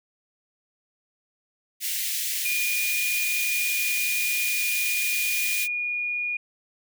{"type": "high-pass noise", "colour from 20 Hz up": "white", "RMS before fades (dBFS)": -28, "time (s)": [1.8, 5.68], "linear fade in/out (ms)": 50, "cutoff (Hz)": 1900, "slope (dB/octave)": 48}
{"type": "tone", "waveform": "sine", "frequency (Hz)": 2441, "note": "D#7", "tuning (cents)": -34, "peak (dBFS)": -25, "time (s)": [2.45, 6.37], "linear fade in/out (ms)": 5}
{"effects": []}